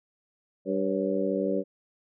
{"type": "harmonic tone with a mistuned harmonic", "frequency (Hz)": 97.3, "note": "G2", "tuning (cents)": -12, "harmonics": [2, 3, 4, 5, 6], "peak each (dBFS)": [-31, -31, -31, -31, -31], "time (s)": [0.65, 1.64], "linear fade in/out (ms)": 50, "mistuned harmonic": 6, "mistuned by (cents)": -73, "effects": []}